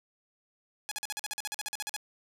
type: tone bursts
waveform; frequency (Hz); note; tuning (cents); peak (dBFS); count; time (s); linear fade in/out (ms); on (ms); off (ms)
5% pulse; 840; G#5; +19; -21; 16; 0.89-1.964; 0; 24; 46
effects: none